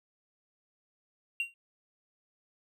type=tone with exponential decay; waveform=triangle; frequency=2759 Hz; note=F7; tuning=22 cents flat; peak=-23 dBFS; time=1.4-1.54 s; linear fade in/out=1 ms; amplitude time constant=29 ms; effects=tanh soft clip ceiling -22 dBFS